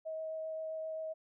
sine tone with vibrato, 636 Hz, D#5, 38 cents sharp, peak -37 dBFS, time 0.05-1.14 s, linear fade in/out 20 ms, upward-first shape triangle, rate 7.6 Hz, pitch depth 9 cents each way, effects none

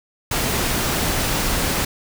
pink noise, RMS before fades -21 dBFS, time 0.31-1.85 s, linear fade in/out 5 ms, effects none

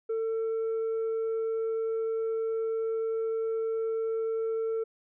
sine tone with tanh clipping, 448.4 Hz, A4, 33 cents sharp, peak -28 dBFS, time 0.09-4.84 s, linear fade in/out 10 ms, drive 2 dB, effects none

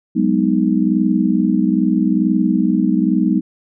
sine chord, G# minor seventh, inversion third, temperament just, 186.89 / 207.7 / 249.2 / 311.5 Hz, F#3 / G#3 / B3 / D#4, +18 / 0 / +16 / +2 cents, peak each -18 dBFS, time 0.15-3.41 s, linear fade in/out 20 ms, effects none

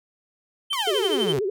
triangle tone with tremolo, 3100 Hz, G7, 20 cents flat, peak -20 dBFS, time 0.7-1.33 s, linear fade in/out 10 ms, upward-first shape triangle, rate 12 Hz, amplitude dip 100%
sawtooth exponential sweep, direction down, 1180 to 123.47 Hz, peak -22 dBFS, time 0.73-1.39 s, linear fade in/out 0 ms
sine tone with vibrato, 402.4 Hz, G4, 45 cents sharp, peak -22 dBFS, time 0.87-1.5 s, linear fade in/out 5 ms, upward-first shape sine, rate 13 Hz, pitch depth 150 cents each way
effects none

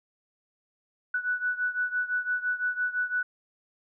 sine beating tone pair, 1480 / 1485.9 Hz, F#6 / F#6, 0 / +7 cents, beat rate 5.9 Hz, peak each -28 / -31 dBFS, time 1.14-3.23 s, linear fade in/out 5 ms, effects none

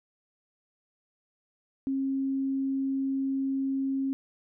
sine tone, 270 Hz, C#4, 45 cents flat, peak -26 dBFS, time 1.87-4.13 s, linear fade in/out 0 ms, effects none

